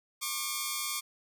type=tone pair together; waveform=5% pulse; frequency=1091 / 1188.6 Hz; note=C#6 / D6; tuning=-28 / +20 cents; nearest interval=minor second; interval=148 cents; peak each=-23 dBFS; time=0.21-1.01 s; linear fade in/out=20 ms; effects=none